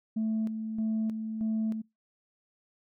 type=tone with tremolo; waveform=sine; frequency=220 Hz; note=A3; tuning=in tune; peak=-25 dBFS; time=0.16-1.82 s; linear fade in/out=10 ms; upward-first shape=square; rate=1.6 Hz; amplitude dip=55%; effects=noise-tail reverb RT60 0.2 s tail -25 dB re dry + tanh soft clip ceiling -24 dBFS

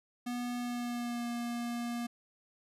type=tone with pitch glide; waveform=square; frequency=243.7 to 237.7 Hz; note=B3 to A#3; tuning=-23 to +34 cents; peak=-35 dBFS; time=0.26-2.07 s; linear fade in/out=10 ms; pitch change=-43 cents; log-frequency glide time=0.58-1.27 s; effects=resampled to 32000 Hz

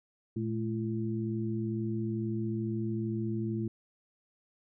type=tone cluster; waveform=sine; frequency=114.5 / 216.7 / 338.6 Hz; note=A#2 / A3 / E4; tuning=-31 / -26 / +46 cents; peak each=-34 / -34 / -36 dBFS; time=0.36-3.68 s; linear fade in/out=5 ms; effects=none

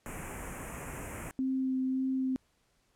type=band-stop noise; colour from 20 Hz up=pink; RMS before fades=-41 dBFS; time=0.06-1.31 s; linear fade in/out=0 ms; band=2600 to 6900 Hz; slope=48 dB/octave
type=tone with vibrato; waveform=sine; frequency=261.6 Hz; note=C4; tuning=in tune; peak=-28 dBFS; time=1.39-2.36 s; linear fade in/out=0 ms; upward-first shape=sine; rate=1.8 Hz; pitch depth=11 cents each way
effects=pink hiss -72 dBFS RMS until 2.95 s + low-pass 11000 Hz 12 dB/octave

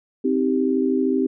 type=chord; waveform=sine; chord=C minor; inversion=none; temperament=equal with one note detuned; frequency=261.6 / 314.6 / 392 Hz; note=C4 / Eb4 / G4; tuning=0 / +19 / 0 cents; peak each=-20 / -24 / -22 dBFS; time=0.24-1.27 s; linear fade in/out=10 ms; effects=none

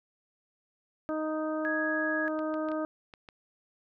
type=harmonic tone; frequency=311.1 Hz; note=D#4; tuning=in tune; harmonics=1 / 2 / 3 / 4 / 5; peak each=-32 / -33 / -44 / -39 / -46 dBFS; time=1.09-2.85 s; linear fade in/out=0 ms
type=tone; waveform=sine; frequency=1661.2 Hz; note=G#6; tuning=in tune; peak=-30 dBFS; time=1.65-2.28 s; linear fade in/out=0 ms
type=clicks; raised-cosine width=0.3 ms; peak=-31 dBFS; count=6; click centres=2.391 / 2.541 / 2.687 / 2.717 / 3.138 / 3.288 s
effects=none

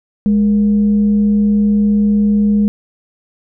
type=tone with frequency modulation; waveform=sine; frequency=207.7 Hz; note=G#3; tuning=in tune; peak=-9 dBFS; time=0.26-2.68 s; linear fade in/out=0 ms; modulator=260 Hz; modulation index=0.21; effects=none

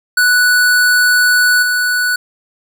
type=tone with level steps; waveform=square; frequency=1480 Hz; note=F#6; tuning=in tune; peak=-9 / -13 dBFS; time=0.17-2.16 s; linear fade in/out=5 ms; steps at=1.62 s; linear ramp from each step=10 ms; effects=none

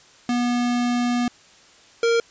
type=tone pair in turn; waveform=square; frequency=242.7 / 464 Hz; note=B3 / A#4; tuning=-30 / -8 cents; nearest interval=major seventh; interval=1122 cents; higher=second; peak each=-20 / -17 dBFS; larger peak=second; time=0.29-1.28 / 2.03-2.2 s; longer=first; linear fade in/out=2 ms; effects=white hiss -51 dBFS RMS until 2.3 s + resampled to 16000 Hz

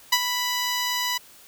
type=tone with ADSR envelope; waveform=10% pulse; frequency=987.8 Hz; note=B5; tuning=in tune; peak=-6 dBFS; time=0.12-1.18 s; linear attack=9 ms; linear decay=50 ms; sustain=-9 dB; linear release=9 ms; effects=white hiss -50 dBFS RMS until 1.47 s

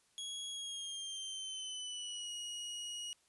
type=tone with pitch glide; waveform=sawtooth; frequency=3324 to 2894 Hz; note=G#7 to F#7; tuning=+1 to -39 cents; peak=-38 dBFS; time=0.18-3.13 s; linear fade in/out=0 ms; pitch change=-240 cents; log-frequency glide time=0.5-2.31 s; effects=white hiss -72 dBFS RMS until 3.28 s + resampled to 24000 Hz

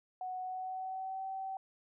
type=tone with pitch glide; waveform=sine; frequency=740 to 767.9 Hz; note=F#5 to G5; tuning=0 to -36 cents; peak=-37 dBFS; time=0.21-1.57 s; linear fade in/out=2 ms; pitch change=+64 cents; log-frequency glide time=0.41-1.25 s; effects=none

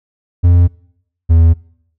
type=tone pair in turn; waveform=triangle; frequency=87.31 / 82.62 Hz; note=F2 / E2; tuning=0 / +4 cents; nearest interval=minor second; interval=96 cents; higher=first; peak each=-3 dBFS; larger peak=neither; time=0.43-0.68 / 1.29-1.54 s; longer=neither; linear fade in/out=20 ms; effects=noise-tail reverb RT60 0.7 s tail -24 dB re dry

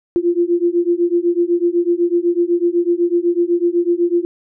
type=beating tone pair; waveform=sine; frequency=342.7 / 350.7 Hz; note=F4 / F4; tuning=-33 / +7 cents; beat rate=8 Hz; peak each=-16 dBFS; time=0.16-4.25 s; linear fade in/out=0 ms; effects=none

